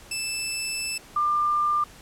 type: tone pair in turn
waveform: 15% pulse / sine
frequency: 2637 / 1195.2 Hz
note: E7 / D6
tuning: 0 / +30 cents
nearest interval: octave + major second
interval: 1370 cents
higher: first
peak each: -20 dBFS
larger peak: neither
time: 0.11-0.98 / 1.16-1.84 s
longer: first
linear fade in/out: 5 ms
effects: pink hiss -48 dBFS RMS until 2.01 s + low-pass 12000 Hz 12 dB/octave